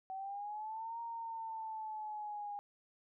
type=linear two-way sweep; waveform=sine; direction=up then down; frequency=756 to 932 to 815 Hz; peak=-40 dBFS; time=0.1-2.59 s; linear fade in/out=0 ms; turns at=1 s; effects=none